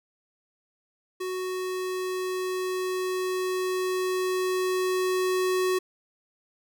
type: tone with level ramp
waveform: square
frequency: 370 Hz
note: F#4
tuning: in tune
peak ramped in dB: -30 to -23 dBFS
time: 1.2-5.79 s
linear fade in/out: 10 ms
effects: none